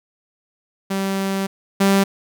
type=tone pair in turn; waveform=sawtooth; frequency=194.2 / 196.23 Hz; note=G3 / G3; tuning=-16 / +2 cents; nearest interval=unison; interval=18 cents; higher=second; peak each=-16 / -9 dBFS; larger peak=second; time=0.9-1.47 / 1.8-2.04 s; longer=first; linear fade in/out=10 ms; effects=none